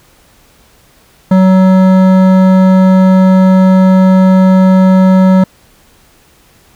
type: tone with hard clipping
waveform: sine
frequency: 187.5 Hz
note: F#3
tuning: 23 cents sharp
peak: -5 dBFS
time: 1.31-5.44 s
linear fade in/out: 5 ms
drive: 13 dB
effects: pink hiss -46 dBFS RMS until 6.75 s